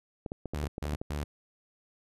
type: clicks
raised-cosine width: 2 ms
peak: -22 dBFS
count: 9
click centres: 0.262 / 0.319 / 0.457 / 0.536 / 0.639 / 0.781 / 0.855 / 0.934 / 1.015 s
type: tone bursts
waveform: sawtooth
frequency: 73.5 Hz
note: D2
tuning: 2 cents sharp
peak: -28 dBFS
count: 3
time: 0.54-1.24 s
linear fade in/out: 5 ms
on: 140 ms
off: 140 ms
effects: resampled to 32000 Hz